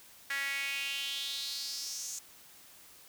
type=tone with high-pass filter sweep; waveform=sawtooth; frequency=277.2 Hz; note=C#4; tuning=in tune; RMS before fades=-37 dBFS; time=0.3-2.19 s; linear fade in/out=5 ms; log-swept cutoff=1800 to 6800 Hz; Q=4.6; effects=white hiss -56 dBFS RMS until 3.08 s